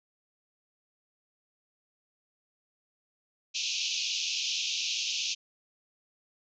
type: band-pass noise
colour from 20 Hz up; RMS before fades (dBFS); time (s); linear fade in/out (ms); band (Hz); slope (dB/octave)
pink; -32; 3.54-5.35; 20; 2500 to 6600; 96
effects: none